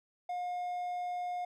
triangle tone, 715 Hz, F5, 41 cents sharp, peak -32 dBFS, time 0.29-1.45 s, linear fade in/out 5 ms, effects none

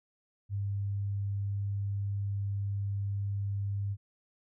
sine tone, 100.1 Hz, G2, 37 cents sharp, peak -30 dBFS, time 0.49-3.97 s, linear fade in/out 50 ms, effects none

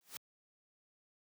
white noise with exponential growth, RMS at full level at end -41 dBFS, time 0.01-0.17 s, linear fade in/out 1 ms, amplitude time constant 33 ms, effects high-pass 100 Hz 12 dB/octave

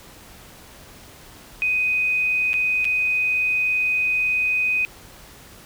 sine tone with dropouts, 2501 Hz, D#7, 8 cents sharp, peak -18 dBFS, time 1.62-4.85 s, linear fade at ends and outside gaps 0 ms, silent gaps 2.532-2.54 / 2.845-2.852 s, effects pink hiss -45 dBFS RMS until 5.65 s

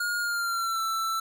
square tone with pitch glide, 1427 to 1331.4 Hz, F6 to E6, +37 to +17 cents, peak -27 dBFS, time 0-1.2 s, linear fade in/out 5 ms, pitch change -120 cents, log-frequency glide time 0.2-0.82 s, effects none

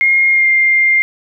sine tone with pitch glide, 2138 to 2107 Hz, C7 to C7, +37 to +12 cents, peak -8 dBFS, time 0.01-1.02 s, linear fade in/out 0 ms, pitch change -25 cents, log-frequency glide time 0.3-0.48 s, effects none

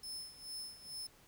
sawtooth tone with tremolo, 5250 Hz, E8, 8 cents flat, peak -39 dBFS, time 0.03-1.07 s, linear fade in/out 5 ms, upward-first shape sine, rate 2.3 Hz, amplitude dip 80%, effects pink hiss -64 dBFS RMS until 1.27 s

